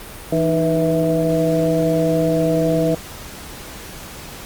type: harmonic tone with a mistuned harmonic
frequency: 163.8 Hz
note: E3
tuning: 11 cents flat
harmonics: 1 / 2 / 3 / 4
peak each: -20 / -20 / -20 / -20 dBFS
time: 0.32-2.95 s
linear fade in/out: 5 ms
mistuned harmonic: 2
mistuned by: -86 cents
effects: pink hiss -35 dBFS RMS until 4.45 s + Opus 32 kbps